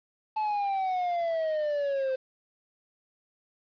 triangle exponential sweep, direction down, 872 to 518 Hz, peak -24 dBFS, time 0.36-2.16 s, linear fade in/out 10 ms, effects resampled to 11025 Hz + 9-bit

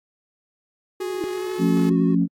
triangle tone with vibrato, 367.1 Hz, F#4, 14 cents flat, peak -24 dBFS, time 1-2.15 s, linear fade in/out 5 ms, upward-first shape triangle, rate 12 Hz, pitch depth 46 cents each way
sawtooth tone with pitch glide, 415.3 to 429.9 Hz, G#4 to A4, 0 to -40 cents, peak -27 dBFS, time 1-1.9 s, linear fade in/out 10 ms, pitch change +60 cents, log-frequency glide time 1.31-1.56 s
sine tone with exponential growth, 331.5 Hz, E4, 10 cents sharp, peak -19 dBFS, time 1.13-1.24 s, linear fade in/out 0 ms, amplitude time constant 23 ms
sine chord, F augmented, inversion none, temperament equal with one note detuned, 174.61 / 222.3 / 277.2 Hz, F3 / A3 / C#4, 0 / +18 / 0 cents, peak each -19 / -23 / -20 dBFS, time 1.58-2.28 s, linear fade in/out 50 ms
effects AAC 64 kbps

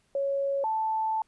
sine tone pair in turn, 554 / 879.4 Hz, C#5 / A5, -1 / -1 cents, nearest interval minor sixth, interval 800 cents, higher second, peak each -25 dBFS, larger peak neither, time 0.15-0.64 / 0.64-1.22 s, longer second, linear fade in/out 2 ms, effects pink hiss -69 dBFS RMS until 1.27 s + resampled to 24000 Hz

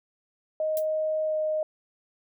sine tone with pitch glide, 624 to 620 Hz, D#5 to D#5, +5 to -6 cents, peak -24 dBFS, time 0.6-1.63 s, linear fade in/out 2 ms, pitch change -11 cents, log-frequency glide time 1.25-1.36 s
violet noise with exponential decay, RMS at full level -31 dBFS, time 0.77-0.86 s, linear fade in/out 1 ms, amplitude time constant 18 ms
effects none

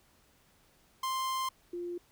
45% pulse / sine tone pair in turn, 1048 / 349.7 Hz, C6 / F4, +2 / +2 cents, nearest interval octave + perfect fifth, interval 1900 cents, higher first, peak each -31 / -35 dBFS, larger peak first, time 1.03-1.49 / 1.73-1.98 s, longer first, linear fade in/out 5 ms, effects pink hiss -66 dBFS RMS until 2.11 s

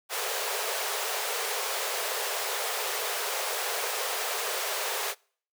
pink high-pass noise, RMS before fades -31 dBFS, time 0.09-5.15 s, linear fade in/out 50 ms, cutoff 400 Hz, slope 96 dB/octave, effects noise-tail reverb RT60 0.5 s tail -26 dB re dry

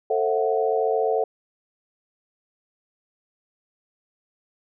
sine chord, F# half-diminished seventh, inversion first, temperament just, 444 / 532.8 / 666 / 740 Hz, A4 / C5 / E5 / F#5, +16 / +31 / +18 / 0 cents, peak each -22 / -27 / -27 / -26 dBFS, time 0.1-1.24 s, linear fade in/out 5 ms, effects none

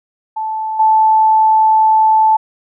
sine tone with level steps, 875 Hz, A5, 10 cents flat, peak -17 / -7 dBFS, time 0.36-2.37 s, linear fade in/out 10 ms, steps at 0.79 s, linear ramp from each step 10 ms, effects none

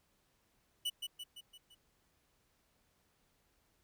45% pulse tone with echo, 2960 Hz, F#7, in tune, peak -33 dBFS, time 0.85-0.9 s, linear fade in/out 10 ms, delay 170 ms, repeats 5, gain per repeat -5 dB, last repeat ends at 1.75 s, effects pink hiss -75 dBFS RMS until 3.83 s

